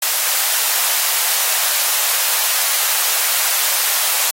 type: high-pass noise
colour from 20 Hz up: white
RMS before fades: -17 dBFS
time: 0.02-4.31 s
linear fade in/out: 5 ms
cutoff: 600 Hz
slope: 24 dB/octave
effects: AAC 48 kbps